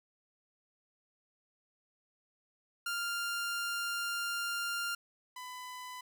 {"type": "tone pair in turn", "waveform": "sawtooth", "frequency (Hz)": [1396.9, 1001.9], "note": ["F6", "B5"], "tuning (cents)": [0, 25], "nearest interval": "tritone", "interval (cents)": 575, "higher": "first", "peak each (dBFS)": [-30, -39], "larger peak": "first", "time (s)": [[2.86, 4.95], [5.36, 6.01]], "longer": "first", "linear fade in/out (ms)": 5, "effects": []}